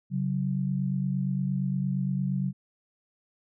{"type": "tone pair together", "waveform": "sine", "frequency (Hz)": [138.1, 186.75], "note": ["C#3", "F#3"], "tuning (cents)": [-6, 16], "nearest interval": "perfect fourth", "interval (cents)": 522, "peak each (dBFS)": -28, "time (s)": [0.1, 2.53], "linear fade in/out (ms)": 50, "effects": []}